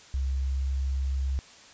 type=tone with pitch glide; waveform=sine; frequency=66.8 to 67.23 Hz; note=C2 to C2; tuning=+36 to +48 cents; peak=-25 dBFS; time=0.14-1.39 s; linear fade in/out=0 ms; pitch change=+12 cents; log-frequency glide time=0.34-0.65 s; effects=white hiss -51 dBFS RMS until 1.73 s + resampled to 16000 Hz